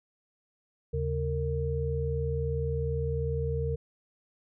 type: tone cluster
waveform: sine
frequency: 78.6 / 138.7 / 460 Hz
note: D#2 / C#3 / A#4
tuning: +18 / +1 / -23 cents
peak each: -31 / -32 / -32 dBFS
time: 0.93-3.76 s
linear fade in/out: 10 ms
effects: none